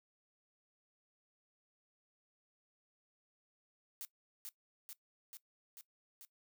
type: noise with echo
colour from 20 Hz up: blue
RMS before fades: -45 dBFS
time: 4.01-4.05 s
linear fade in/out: 0 ms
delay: 440 ms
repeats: 5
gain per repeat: -2 dB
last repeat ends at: 6.25 s
effects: noise-tail reverb RT60 0.1 s tail -18 dB re dry